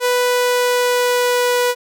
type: tone with pitch glide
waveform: sawtooth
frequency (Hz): 493.9 to 490.5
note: B4 to B4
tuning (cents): 0 to -12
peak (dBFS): -10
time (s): 0-1.75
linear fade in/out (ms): 50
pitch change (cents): -12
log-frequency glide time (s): 0.24-1.57
effects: none